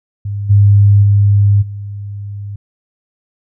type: tone with level steps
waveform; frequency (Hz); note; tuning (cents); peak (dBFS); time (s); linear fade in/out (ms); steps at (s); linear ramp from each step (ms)
sine; 101.4; G#2; -41; -17 / -4 / -6 / -22; 0.25-2.56; 5; 0.49 / 1.02 / 1.61; 20
effects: none